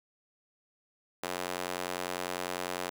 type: tone with high-pass filter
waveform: sawtooth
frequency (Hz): 90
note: F#2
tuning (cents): -47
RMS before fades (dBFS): -36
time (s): 1.23-2.9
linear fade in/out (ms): 5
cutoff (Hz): 490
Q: 0.74
effects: none